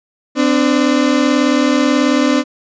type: tone pair together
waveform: 35% pulse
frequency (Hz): 256.7 / 295.1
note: C4 / D4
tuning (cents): -33 / +8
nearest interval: major second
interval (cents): 241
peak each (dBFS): -12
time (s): 0.35-2.44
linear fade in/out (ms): 50
effects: resampled to 16000 Hz